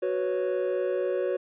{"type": "chord", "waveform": "triangle", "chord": "F# suspended fourth", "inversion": "none", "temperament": "equal", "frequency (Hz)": [370, 493.9, 554.4], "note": ["F#4", "B4", "C#5"], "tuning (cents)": [0, 0, 0], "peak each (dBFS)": [-26, -28, -27], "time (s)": [0.02, 1.37], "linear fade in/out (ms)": 10, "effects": ["tanh soft clip ceiling -16 dBFS", "resampled to 8000 Hz"]}